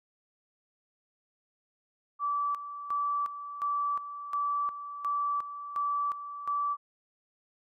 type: tone with tremolo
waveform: sine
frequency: 1157 Hz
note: D6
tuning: 26 cents flat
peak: -27 dBFS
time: 2.19-6.77 s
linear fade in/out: 50 ms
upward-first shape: square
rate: 1.4 Hz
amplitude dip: 70%
effects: none